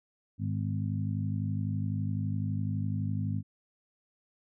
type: harmonic tone with a mistuned harmonic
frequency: 51.91 Hz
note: G#1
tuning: in tune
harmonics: 2 / 3 / 4 / 5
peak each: -31 / -35 / -37 / -39 dBFS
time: 0.38-3.43 s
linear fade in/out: 50 ms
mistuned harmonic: 5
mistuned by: -27 cents
effects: none